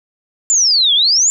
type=exponential two-way sweep; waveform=sine; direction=down then up; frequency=7320 to 3211 to 7320 Hz; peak=-9 dBFS; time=0.5-1.3 s; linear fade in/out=0 ms; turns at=0.94 s; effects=none